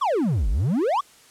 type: exponential two-way sweep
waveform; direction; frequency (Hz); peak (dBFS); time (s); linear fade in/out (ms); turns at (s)
triangle; down then up; 1210 to 43.65 to 1210; -17; 0.01-1.01; 10; 0.49
effects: white hiss -52 dBFS RMS until 1.3 s + low-pass 10000 Hz 12 dB/octave